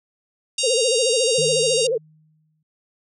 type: harmonic tone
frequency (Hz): 932.3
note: A#5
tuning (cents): 0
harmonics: 3 / 4 / 5 / 6 / 7 / 8 / 9 / 10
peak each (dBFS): -26 / -27 / -28 / -29 / -29 / -30 / -31 / -31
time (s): 0.58-1.87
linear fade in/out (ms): 5
type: tone with vibrato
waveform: sine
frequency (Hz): 484.4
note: B4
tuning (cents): -34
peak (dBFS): -18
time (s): 0.63-1.98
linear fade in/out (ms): 10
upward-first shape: sine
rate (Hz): 14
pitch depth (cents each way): 170
type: tone with exponential decay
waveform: sine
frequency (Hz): 155.56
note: D#3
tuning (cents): 0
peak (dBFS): -27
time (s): 1.38-2.63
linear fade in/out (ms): 5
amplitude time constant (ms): 270
effects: none